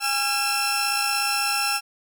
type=tone cluster; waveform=sawtooth; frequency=816 / 1362 / 2667 / 5390 Hz; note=G#5 / F6 / E7 / E8; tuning=-31 / -44 / +20 / +38 cents; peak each=-24 dBFS; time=0-1.81 s; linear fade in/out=50 ms; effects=none

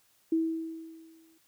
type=tone with exponential decay; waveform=sine; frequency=324.8 Hz; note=E4; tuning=26 cents flat; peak=-22 dBFS; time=0.32-1.38 s; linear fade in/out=5 ms; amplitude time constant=230 ms; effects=white hiss -67 dBFS RMS until 1.47 s

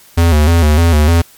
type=tone with vibrato; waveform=square; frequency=79.7 Hz; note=D#2; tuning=42 cents sharp; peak=-7 dBFS; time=0.17-1.22 s; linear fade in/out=10 ms; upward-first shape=square; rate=3.3 Hz; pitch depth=98 cents each way; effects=white hiss -43 dBFS RMS until 1.37 s + MP3 96 kbps

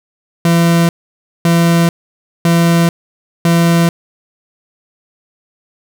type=tone bursts; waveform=40% pulse; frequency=168.9 Hz; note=E3; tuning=42 cents sharp; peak=-7 dBFS; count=4; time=0.45-3.89 s; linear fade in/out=2 ms; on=440 ms; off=560 ms; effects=none

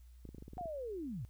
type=clicks; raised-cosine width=3 ms; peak=-36 dBFS; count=10; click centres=0.253 / 0.29 / 0.347 / 0.383 / 0.424 / 0.481 / 0.534 / 0.571 / 0.611 / 0.657 s
type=linear sweep; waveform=sine; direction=down; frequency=740 to 96 Hz; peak=-39 dBFS; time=0.58-1.25 s; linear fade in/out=0 ms
effects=added 60 Hz sine -54 dBFS peak until 1.29 s + white hiss -74 dBFS RMS until 1.29 s

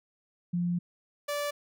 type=tone pair in turn; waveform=sine / sawtooth; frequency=174.9 / 581.5 Hz; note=F3 / D5; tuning=+3 / -17 cents; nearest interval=octave + major sixth; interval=2080 cents; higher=second; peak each=-26 dBFS; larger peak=neither; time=0.53-0.79 / 1.28-1.51 s; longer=first; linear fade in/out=10 ms; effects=none

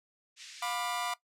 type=band-pass noise; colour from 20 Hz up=white; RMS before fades=-49 dBFS; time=0.36-0.76 s; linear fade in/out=50 ms; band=1900 to 6600 Hz; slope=24 dB/octave
type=chord; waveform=sawtooth; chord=B diminished; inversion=second; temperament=just; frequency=711.2 / 987.8 / 1185.3 Hz; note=F5 / B5 / D6; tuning=+31 / 0 / +16 cents; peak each=-33 dBFS; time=0.62-1.14 s; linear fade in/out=5 ms
effects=noise-tail reverb RT60 0.1 s tail -18 dB re dry + low-pass 12000 Hz 12 dB/octave

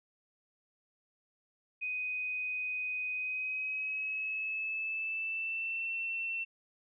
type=tone with pitch glide; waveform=sine; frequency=2500 to 2695 Hz; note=D#7 to E7; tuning=+8 to +38 cents; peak=-33 dBFS; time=1.81-6.45 s; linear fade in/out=20 ms; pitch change=+130 cents; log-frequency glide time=3.13-5.91 s; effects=none

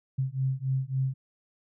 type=beating tone pair; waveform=sine; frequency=130.81 / 134.41 Hz; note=C3 / C3; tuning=0 / +47 cents; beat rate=3.6 Hz; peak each=-29 dBFS; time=0.18-1.14 s; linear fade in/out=10 ms; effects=none

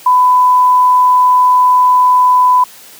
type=tone; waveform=sine; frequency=1000 Hz; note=B5; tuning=21 cents sharp; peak=-5 dBFS; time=0.06-2.64 s; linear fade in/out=5 ms; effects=white hiss -37 dBFS RMS until 2.99 s + high-pass 150 Hz 12 dB/octave

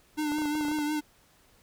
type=tone with vibrato; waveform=square; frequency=300 Hz; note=D4; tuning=37 cents sharp; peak=-28 dBFS; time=0.17-1.01 s; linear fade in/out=20 ms; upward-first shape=triangle; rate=5.6 Hz; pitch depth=45 cents each way
type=clicks; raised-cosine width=1 ms; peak=-27 dBFS; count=10; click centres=0.319 / 0.385 / 0.419 / 0.456 / 0.553 / 0.61 / 0.651 / 0.684 / 0.715 / 0.787 s
effects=pink hiss -62 dBFS RMS until 1.62 s

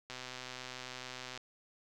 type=click train; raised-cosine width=0.2 ms; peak=-26 dBFS; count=163; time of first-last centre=0.1-1.376 s; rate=127 Hz; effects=none

